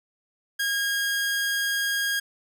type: tone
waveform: sawtooth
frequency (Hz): 1630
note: G#6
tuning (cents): -33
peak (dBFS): -20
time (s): 0.59-2.2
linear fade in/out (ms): 10
effects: none